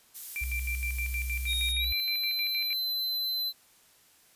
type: noise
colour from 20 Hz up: violet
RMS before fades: -38 dBFS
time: 0.14-1.73 s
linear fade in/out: 20 ms
type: tone with tremolo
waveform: sine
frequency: 2356 Hz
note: D7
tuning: 5 cents sharp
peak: -31 dBFS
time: 0.36-2.73 s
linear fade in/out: 0 ms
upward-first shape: square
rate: 6.4 Hz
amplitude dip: 75%
type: tone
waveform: sine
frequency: 63.8 Hz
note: C2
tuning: 43 cents flat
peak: -31 dBFS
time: 0.41-1.93 s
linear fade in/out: 10 ms
type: tone with pitch glide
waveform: square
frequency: 3737 to 4052 Hz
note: A#7 to B7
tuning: +4 to +44 cents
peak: -29 dBFS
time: 1.46-3.53 s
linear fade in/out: 50 ms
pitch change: +140 cents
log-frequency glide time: 1.78-1.91 s
effects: white hiss -61 dBFS RMS until 4.35 s + resampled to 32000 Hz